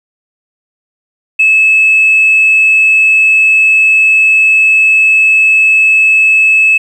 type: tone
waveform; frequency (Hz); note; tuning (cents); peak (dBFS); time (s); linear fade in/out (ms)
sine; 2600; E7; -24; -3; 1.39-6.78; 10
effects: tanh soft clip ceiling 0 dBFS + 7-bit